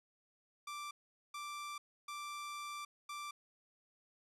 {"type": "tone bursts at uneven times", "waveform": "sawtooth", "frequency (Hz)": 1174.7, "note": "D6", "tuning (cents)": 0, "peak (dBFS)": -39, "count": 4, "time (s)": [[0.67, 0.91], [1.34, 1.78], [2.08, 2.85], [3.09, 3.31]], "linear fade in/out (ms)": 5, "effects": ["low-pass 11000 Hz 12 dB/octave"]}